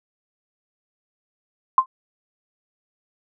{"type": "tone with exponential decay", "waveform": "sine", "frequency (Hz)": 1046.5, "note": "C6", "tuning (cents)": 0, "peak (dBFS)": -6, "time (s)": [1.78, 1.86], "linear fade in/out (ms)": 2, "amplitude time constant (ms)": 16, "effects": []}